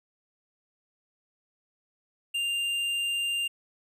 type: tone with tanh clipping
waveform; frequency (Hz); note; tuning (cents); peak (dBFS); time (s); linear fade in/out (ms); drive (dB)
triangle; 2794; F7; 0; -28; 2.34-3.48; 10; 13
effects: none